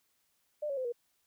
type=tone with pitch steps; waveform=sine; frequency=598 / 554.7 / 514.6 / 477.4 Hz; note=D5 / C#5 / C5 / A#4; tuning=+31 / +1 / -29 / +41 cents; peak=-32 dBFS; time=0.62-0.924 s; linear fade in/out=10 ms; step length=76 ms; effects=white hiss -75 dBFS RMS until 1.26 s